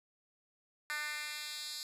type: tone with high-pass filter sweep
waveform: 10% pulse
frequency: 299.2 Hz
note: D4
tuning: 32 cents sharp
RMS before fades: -41 dBFS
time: 0.9-1.83 s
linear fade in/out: 0 ms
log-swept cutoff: 1700 to 4400 Hz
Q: 2
effects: resampled to 32000 Hz + 11-bit